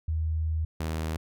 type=tone pair in turn; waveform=sine / sawtooth; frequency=79.5 / 79.5 Hz; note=D#2 / D#2; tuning=+38 / +38 cents; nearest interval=unison; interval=0 cents; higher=neither; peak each=-25 dBFS; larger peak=neither; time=0.08-0.65 / 0.8-1.17 s; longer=first; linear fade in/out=5 ms; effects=none